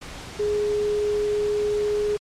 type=tone in noise; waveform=sine; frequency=417.1 Hz; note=G#4; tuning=7 cents sharp; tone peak=-20 dBFS; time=0.39-2.17 s; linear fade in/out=10 ms; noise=pink; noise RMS=-37 dBFS; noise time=0.01-2.18 s; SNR=+14 dB; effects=low-pass 7000 Hz 12 dB/octave + MP3 64 kbps